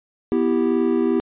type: chord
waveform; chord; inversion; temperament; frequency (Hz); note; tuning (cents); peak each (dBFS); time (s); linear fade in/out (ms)
triangle; E minor; second; equal; 246.9 / 329.6 / 392; B3 / E4 / G4; 0 / 0 / 0; -19; 0.32-1.2; 0
effects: resampled to 8000 Hz